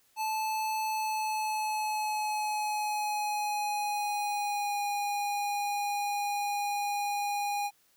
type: tone with pitch glide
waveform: square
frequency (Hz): 871 to 817.4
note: A5 to G#5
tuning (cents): -18 to -28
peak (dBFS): -30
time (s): 0.16-7.71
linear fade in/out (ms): 50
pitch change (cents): -110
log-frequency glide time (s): 0.83-4.81
effects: white hiss -67 dBFS RMS until 7.96 s

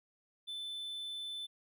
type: tone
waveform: triangle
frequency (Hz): 3520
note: A7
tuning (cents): 0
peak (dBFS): -38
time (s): 0.47-1.47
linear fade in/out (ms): 20
effects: none

